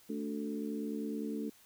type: harmonic tone with a mistuned harmonic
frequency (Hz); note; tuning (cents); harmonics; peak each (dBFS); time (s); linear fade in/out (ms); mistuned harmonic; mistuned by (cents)
73.42; D2; 0; 3 / 4 / 5 / 6; -38 / -39 / -47 / -43; 0.09-1.5; 10; 4; -21
effects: white hiss -62 dBFS RMS until 1.65 s